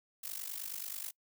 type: noise with amplitude modulation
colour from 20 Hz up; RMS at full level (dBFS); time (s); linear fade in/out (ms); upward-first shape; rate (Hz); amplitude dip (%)
blue; -38; 0.23-1.11; 10; sine; 49.4; 85
effects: noise-tail reverb RT60 0.1 s tail -24 dB re dry